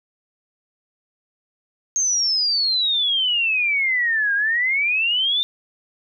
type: exponential two-way sweep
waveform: sine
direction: down then up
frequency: 6470 to 1600 to 3629 Hz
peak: -17 dBFS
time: 1.96-5.43 s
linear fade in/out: 0 ms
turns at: 4.34 s
effects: none